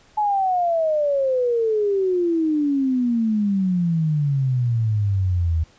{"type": "exponential sweep", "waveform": "sine", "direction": "down", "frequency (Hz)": [857, 78.8], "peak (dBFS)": -17, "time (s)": [0.17, 5.64], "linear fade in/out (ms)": 10, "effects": ["pink hiss -54 dBFS RMS until 5.78 s", "resampled to 16000 Hz"]}